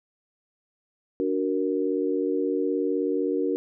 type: chord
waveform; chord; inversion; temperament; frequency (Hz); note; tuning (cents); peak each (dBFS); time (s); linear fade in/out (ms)
sine; D augmented; none; equal with one note detuned; 290.8 / 370 / 466.2; D4 / F#4 / A#4; -17 / 0 / 0; -27; 1.2-3.56; 0
effects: none